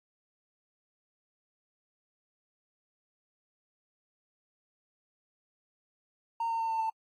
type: tone with pitch steps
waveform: triangle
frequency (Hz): 919 / 911.6 / 904.3 / 897 / 889.7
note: A#5 / A#5 / A5 / A5 / A5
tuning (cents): -25 / -39 / +47 / +33 / +19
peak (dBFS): -26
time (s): 6.4-6.9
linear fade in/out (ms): 5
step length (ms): 100
effects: tanh soft clip ceiling -24 dBFS + AAC 48 kbps